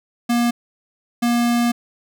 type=tone bursts at uneven times; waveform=square; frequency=238 Hz; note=A#3; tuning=36 cents sharp; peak=-16 dBFS; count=2; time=0.29-0.51 / 1.22-1.72 s; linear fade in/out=10 ms; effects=none